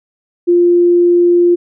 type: tone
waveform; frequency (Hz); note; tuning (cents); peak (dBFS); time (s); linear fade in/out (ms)
sine; 349.2; F4; 0; -6; 0.47-1.56; 20
effects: none